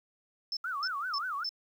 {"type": "tone bursts", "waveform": "sine", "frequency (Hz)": 5274, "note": "E8", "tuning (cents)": 0, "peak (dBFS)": -31, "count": 4, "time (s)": [0.52, 1.492], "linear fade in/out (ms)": 2, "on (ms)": 48, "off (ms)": 260}
{"type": "tone with vibrato", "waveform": "sine", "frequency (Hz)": 1300, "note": "E6", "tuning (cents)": -24, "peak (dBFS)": -32, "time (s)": [0.64, 1.44], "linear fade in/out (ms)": 5, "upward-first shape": "sine", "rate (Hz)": 5.2, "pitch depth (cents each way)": 280}
{"effects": ["10-bit"]}